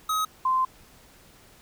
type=tone pair in turn; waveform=square / sine; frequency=1268 / 1038 Hz; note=D#6 / C6; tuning=+32 / -14 cents; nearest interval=minor third; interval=346 cents; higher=first; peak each=-24 / -20 dBFS; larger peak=second; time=0.09-0.25 / 0.45-0.65 s; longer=second; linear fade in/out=5 ms; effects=pink hiss -54 dBFS RMS until 1.61 s